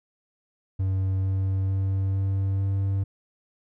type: tone with pitch steps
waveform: triangle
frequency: 95.2 / 95.81 / 96.42 / 97.03 / 97.65 Hz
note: F#2 / G2 / G2 / G2 / G2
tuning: +50 / -39 / -28 / -17 / -6 cents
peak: -20 dBFS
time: 0.79-3.04 s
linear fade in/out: 10 ms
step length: 450 ms
effects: none